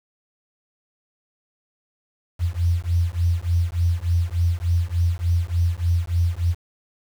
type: beating tone pair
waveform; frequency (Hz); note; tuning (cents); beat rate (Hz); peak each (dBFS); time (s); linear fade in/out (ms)
sine; 84.4 / 87.8; E2 / F2; +41 / +10; 3.4; -21; 2.39-6.55; 50
effects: 7-bit